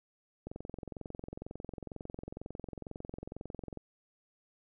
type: click train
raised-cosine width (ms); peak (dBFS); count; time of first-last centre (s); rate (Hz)
2; -28; 74; 0.47-3.773; 22.1
effects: none